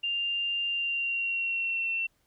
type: tone with pitch glide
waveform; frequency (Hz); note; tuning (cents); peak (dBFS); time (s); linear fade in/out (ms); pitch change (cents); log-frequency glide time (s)
sine; 2794 to 2702; F7 to E7; 0 to +42; -27; 0.03-2.07; 10; -58; 0.68-1.9
effects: pink hiss -71 dBFS RMS until 2.26 s